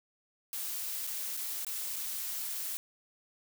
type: noise with dropouts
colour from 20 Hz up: blue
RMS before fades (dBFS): -37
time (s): 0.53-2.77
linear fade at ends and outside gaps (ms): 0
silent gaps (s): 1.068-1.073 / 1.368-1.373 / 1.648-1.667 / 1.96-1.964
effects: none